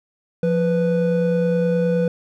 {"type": "tone pair together", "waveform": "triangle", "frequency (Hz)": [174.51, 493.9], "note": ["F3", "B4"], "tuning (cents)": [-1, 0], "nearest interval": "octave + tritone", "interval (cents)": 1801, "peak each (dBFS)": -17, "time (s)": [0.43, 2.08], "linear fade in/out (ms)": 2, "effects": []}